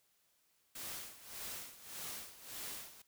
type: noise with tremolo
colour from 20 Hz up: white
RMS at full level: -44 dBFS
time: 0.75-3.02 s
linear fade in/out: 5 ms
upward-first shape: sine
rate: 1.7 Hz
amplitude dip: 80%
effects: white hiss -75 dBFS RMS until 3.07 s